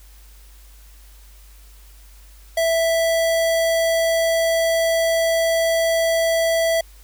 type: tone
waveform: square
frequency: 659.3 Hz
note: E5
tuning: in tune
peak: -17 dBFS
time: 2.57-6.81 s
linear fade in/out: 5 ms
effects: added 50 Hz sine -43 dBFS peak until 7.03 s + white hiss -52 dBFS RMS until 7.03 s